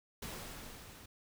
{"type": "noise with level ramp", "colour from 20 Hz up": "pink", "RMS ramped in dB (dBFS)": [-43, -55], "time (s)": [0.22, 1.06], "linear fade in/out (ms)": 5, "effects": []}